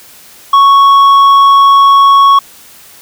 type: tone with tanh clipping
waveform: triangle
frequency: 1108.7 Hz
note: C#6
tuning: in tune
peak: -3 dBFS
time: 0.53-2.39 s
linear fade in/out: 5 ms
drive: 10 dB
effects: white hiss -37 dBFS RMS until 3.01 s